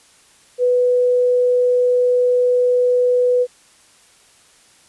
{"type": "tone", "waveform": "sine", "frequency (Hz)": 495, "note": "B4", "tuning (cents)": 4, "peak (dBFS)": -12, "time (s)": [0.58, 3.47], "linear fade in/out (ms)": 50, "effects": ["white hiss -51 dBFS RMS until 4.88 s", "resampled to 24000 Hz"]}